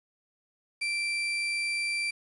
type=tone; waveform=35% pulse; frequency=2349 Hz; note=D7; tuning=in tune; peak=-26 dBFS; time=0.81-2.11 s; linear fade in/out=10 ms; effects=resampled to 24000 Hz + 9-bit